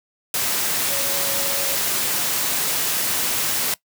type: tone in noise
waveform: sine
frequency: 554.4 Hz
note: C#5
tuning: in tune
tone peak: -31 dBFS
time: 0.9-1.76 s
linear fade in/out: 2 ms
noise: white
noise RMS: -22 dBFS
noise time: 0.34-3.74 s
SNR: -12 dB
effects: noise-tail reverb RT60 0.1 s tail -20 dB re dry + high-pass 100 Hz 12 dB/octave